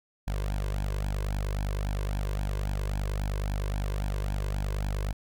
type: tone with flanger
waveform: sawtooth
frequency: 49.72 Hz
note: G1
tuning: 25 cents sharp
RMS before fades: -30 dBFS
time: 0.27-5.13 s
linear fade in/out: 10 ms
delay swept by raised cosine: 1.2 to 1.97 ms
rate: 3.7 Hz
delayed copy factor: +1
effects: none